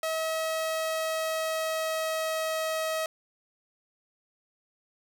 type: tone with pitch glide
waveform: sawtooth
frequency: 641 to 637.3 Hz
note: E5 to D#5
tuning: -49 to +41 cents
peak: -24 dBFS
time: 0.03-3.06 s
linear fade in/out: 2 ms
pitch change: -10 cents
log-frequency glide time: 0.28-2.74 s
effects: none